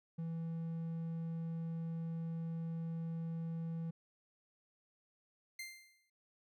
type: tone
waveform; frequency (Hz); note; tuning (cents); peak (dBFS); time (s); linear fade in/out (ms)
triangle; 164.81; E3; 0; -36; 0.18-3.91; 10
type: tone with exponential decay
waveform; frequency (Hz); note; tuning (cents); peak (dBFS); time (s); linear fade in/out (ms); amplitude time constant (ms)
sawtooth; 2093; C7; 0; -38; 5.59-6.1; 5; 110
effects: none